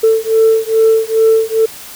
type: beating tone pair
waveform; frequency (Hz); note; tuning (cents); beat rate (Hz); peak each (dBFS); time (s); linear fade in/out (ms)
sine; 444 / 446.4; A4 / A4; +16 / +25; 2.4; -10; 0.03-1.66; 10
effects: tanh soft clip ceiling -2 dBFS + white hiss -32 dBFS RMS until 1.95 s